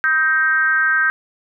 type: tone with frequency modulation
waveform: sine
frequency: 1568 Hz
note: G6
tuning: in tune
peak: -13 dBFS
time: 0.04-1.1 s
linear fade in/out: 0 ms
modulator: 295 Hz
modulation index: 0.72
effects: none